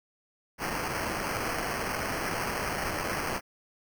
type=noise with sample-and-hold; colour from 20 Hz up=violet; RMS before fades=-32 dBFS; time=0.58-3.41 s; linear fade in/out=50 ms; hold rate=3675 Hz; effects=none